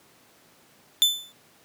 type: tone with exponential decay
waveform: 40% pulse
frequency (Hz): 3520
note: A7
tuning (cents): 0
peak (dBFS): -12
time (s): 1.02-1.32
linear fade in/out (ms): 0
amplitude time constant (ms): 65
effects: pink hiss -57 dBFS RMS until 1.64 s + high-pass 150 Hz 12 dB/octave